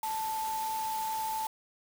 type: tone in noise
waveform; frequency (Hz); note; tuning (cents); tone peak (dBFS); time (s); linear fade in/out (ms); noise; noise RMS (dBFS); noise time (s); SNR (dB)
sine; 880; A5; 0; -31; 0.03-1.47; 2; white; -42; 0.03-1.47; +8
effects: none